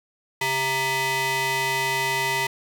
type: ring-modulated tone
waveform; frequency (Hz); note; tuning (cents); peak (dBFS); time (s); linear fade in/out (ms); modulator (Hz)
sawtooth; 532; C5; +29; -15; 0.41-2.47; 5; 1460
effects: none